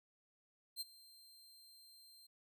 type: tone with ADSR envelope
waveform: sawtooth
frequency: 4156 Hz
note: C8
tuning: 12 cents flat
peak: -36 dBFS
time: 0.76-2.27 s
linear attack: 49 ms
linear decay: 25 ms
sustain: -21 dB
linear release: 10 ms
effects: none